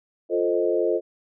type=chord; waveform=sine; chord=F dominant seventh; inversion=none; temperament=equal; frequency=349.2 / 440 / 523.3 / 622.3 Hz; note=F4 / A4 / C5 / Eb5; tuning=0 / 0 / 0 / 0 cents; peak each=-24 / -24 / -26 / -27 dBFS; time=0.29-1.01 s; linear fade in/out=50 ms; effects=none